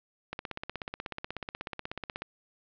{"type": "click train", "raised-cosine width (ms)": 0.3, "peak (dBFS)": -19, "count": 32, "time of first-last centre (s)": [0.33, 2.22], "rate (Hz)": 16.4, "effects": ["low-pass 4000 Hz 12 dB/octave"]}